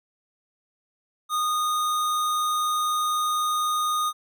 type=tone; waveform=square; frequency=1232 Hz; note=D#6; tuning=17 cents flat; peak=-23 dBFS; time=1.29-4.13 s; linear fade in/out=50 ms; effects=none